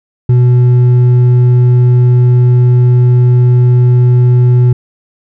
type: tone with hard clipping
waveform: sine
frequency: 123.47 Hz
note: B2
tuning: in tune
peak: -5 dBFS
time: 0.29-4.73 s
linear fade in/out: 5 ms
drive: 4 dB
effects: none

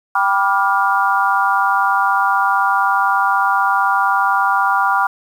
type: chord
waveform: sine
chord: G dominant seventh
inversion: none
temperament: just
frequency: 784 / 980 / 1176 / 1411.2 Hz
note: G5 / B5 / D6 / F6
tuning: 0 / -14 / +2 / +18 cents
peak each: -18 dBFS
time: 0.15-5.07 s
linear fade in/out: 5 ms
effects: 7-bit

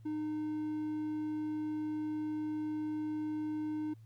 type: tone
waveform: triangle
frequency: 306 Hz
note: D#4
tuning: 29 cents flat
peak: -32 dBFS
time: 0.05-3.94 s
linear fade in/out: 10 ms
effects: added 111 Hz sine -52 dBFS peak until 4.05 s + pink hiss -75 dBFS RMS until 4.05 s

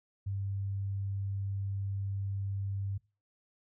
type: tone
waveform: sine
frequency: 98.5 Hz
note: G2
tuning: 9 cents sharp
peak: -32 dBFS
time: 0.26-2.98 s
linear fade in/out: 10 ms
effects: noise-tail reverb RT60 0.3 s tail -22 dB re dry

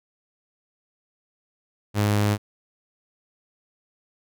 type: tone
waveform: sawtooth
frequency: 103.83 Hz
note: G#2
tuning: in tune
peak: -15 dBFS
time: 1.94-2.38 s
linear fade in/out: 50 ms
effects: none

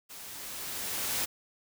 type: noise with level ramp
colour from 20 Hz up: white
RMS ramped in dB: -46 to -30 dBFS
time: 0.09-1.26 s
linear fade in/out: 20 ms
effects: none

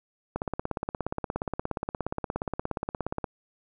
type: click train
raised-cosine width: 1 ms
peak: -15 dBFS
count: 50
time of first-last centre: 0.36-3.242 s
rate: 17 Hz
effects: none

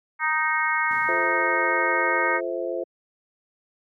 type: harmonic tone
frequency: 311.1 Hz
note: D#4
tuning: in tune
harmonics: 3 / 4 / 5 / 6 / 7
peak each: -27 / -27 / -27 / -27 / -27 dBFS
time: 0.19-2.41 s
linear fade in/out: 50 ms
type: noise with exponential decay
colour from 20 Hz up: brown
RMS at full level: -36 dBFS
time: 0.91-2.62 s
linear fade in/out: 1 ms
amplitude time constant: 370 ms
type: chord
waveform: sine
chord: F major seventh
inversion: none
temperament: just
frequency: 349.2 / 436.5 / 523.8 / 654.8 Hz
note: F4 / A4 / C5 / E5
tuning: 0 / -14 / +2 / -12 cents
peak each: -30 / -34 / -29 / -32 dBFS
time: 1.08-2.84 s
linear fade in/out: 10 ms
effects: high-pass 150 Hz 12 dB/octave

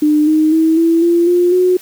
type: tone with pitch steps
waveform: sine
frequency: 301.2 / 310.9 / 321 / 331.3 / 342 / 353.1 / 364.5 Hz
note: D4 / D#4 / E4 / E4 / F4 / F4 / F#4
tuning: +44 / -1 / -46 / +9 / -36 / +19 / -26 cents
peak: -8 dBFS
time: 0.02-1.77 s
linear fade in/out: 5 ms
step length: 250 ms
effects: white hiss -39 dBFS RMS until 1.81 s

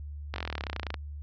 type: slowing click train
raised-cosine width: 0.3 ms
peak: -17 dBFS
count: 22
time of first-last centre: 0.34-0.942 s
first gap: 21 ms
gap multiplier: 1.03
effects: added 73 Hz sine -37 dBFS peak until 1.22 s + resampled to 16000 Hz

